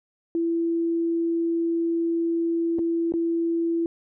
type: tone with dropouts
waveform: sine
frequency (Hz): 334.4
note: E4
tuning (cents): +25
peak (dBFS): -21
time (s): 0.35-3.86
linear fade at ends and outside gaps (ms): 1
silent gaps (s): 2.786-2.791 / 3.122-3.138
effects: none